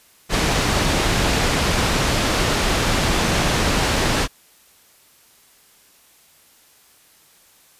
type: low-pass noise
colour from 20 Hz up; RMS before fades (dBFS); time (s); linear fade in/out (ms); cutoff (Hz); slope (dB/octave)
pink; -19; 0.29-4.28; 50; 6600; 12
effects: white hiss -53 dBFS RMS until 7.79 s + resampled to 32000 Hz